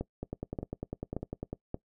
two click trains, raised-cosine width 2 ms, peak -22 / -20 dBFS, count 14 / 4, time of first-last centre 0.23-1.53 / 0.01-1.744 s, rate 10 / 1.73 Hz, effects noise-tail reverb RT60 0.1 s tail -20 dB re dry

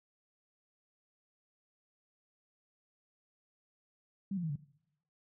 sine tone with pitch steps, 196 / 176.65 / 159.2 / 143.48 Hz, G3 / F3 / D#3 / D3, 0 / +20 / +40 / -40 cents, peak -33 dBFS, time 4.31-4.558 s, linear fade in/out 5 ms, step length 62 ms, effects noise-tail reverb RT60 0.7 s tail -18 dB re dry

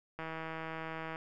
click train, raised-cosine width 0.5 ms, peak -26 dBFS, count 157, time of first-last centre 0.19-1.159 s, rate 161 Hz, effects none

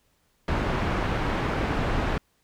pink low-pass noise, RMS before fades -26 dBFS, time 0.48-2.18 s, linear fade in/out 2 ms, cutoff 2000 Hz, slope 12 dB/octave, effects pink hiss -68 dBFS RMS until 2.43 s

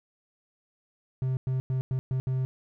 triangle tone bursts at uneven times, 130 Hz, C3, 11 cents flat, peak -23 dBFS, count 6, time 1.22-1.37 / 1.47-1.6 / 1.7-1.81 / 1.91-1.99 / 2.11-2.2 / 2.27-2.45 s, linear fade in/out 0 ms, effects none

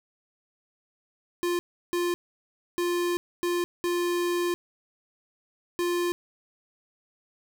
square tone bursts at uneven times, 350 Hz, F4, 4 cents sharp, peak -25 dBFS, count 6, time 1.43-1.59 / 1.93-2.14 / 2.78-3.17 / 3.43-3.64 / 3.84-4.54 / 5.79-6.12 s, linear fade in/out 0 ms, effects none

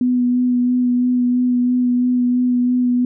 sine tone with vibrato, 247.5 Hz, B3, 4 cents sharp, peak -13 dBFS, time 0.01-3.05 s, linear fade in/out 2 ms, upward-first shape sine, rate 3 Hz, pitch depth 16 cents each way, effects none

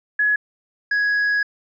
sine / triangle tone pair in turn, 1688 / 1666.7 Hz, G#6 / G#6, +28 / +6 cents, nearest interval unison, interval 22 cents, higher first, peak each -15 dBFS, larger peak neither, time 0.19-0.36 / 0.91-1.43 s, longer second, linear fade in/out 5 ms, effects resampled to 16000 Hz

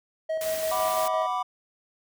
triangle tone with tremolo, 637 Hz, D#5, 41 cents sharp, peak -23 dBFS, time 0.29-1.27 s, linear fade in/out 10 ms, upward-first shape square, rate 5.9 Hz, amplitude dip 35%
white noise, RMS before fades -35 dBFS, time 0.41-1.08 s, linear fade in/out 2 ms
triangle chord, B minor, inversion second, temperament equal, 740 / 987.8 / 1174.7 Hz, F#5 / B5 / D6, 0 / 0 / 0 cents, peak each -28 dBFS, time 0.71-1.43 s, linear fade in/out 10 ms
effects none

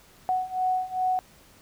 sine beating tone pair, 740 / 742.5 Hz, F#5 / F#5, 0 / +6 cents, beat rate 2.5 Hz, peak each -28 / -26 dBFS, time 0.29-1.19 s, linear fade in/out 0 ms, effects pink hiss -55 dBFS RMS until 1.61 s

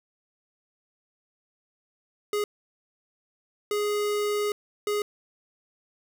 square tone bursts at uneven times, 415.3 Hz, G#4, in tune, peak -25 dBFS, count 3, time 2.33-2.44 / 3.71-4.52 / 4.87-5.02 s, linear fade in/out 2 ms, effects none

